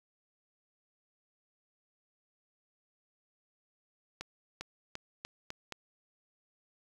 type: accelerating click train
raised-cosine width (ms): 0.2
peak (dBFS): -22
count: 6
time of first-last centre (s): 4.21-5.723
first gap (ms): 400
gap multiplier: 0.86
effects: 8-bit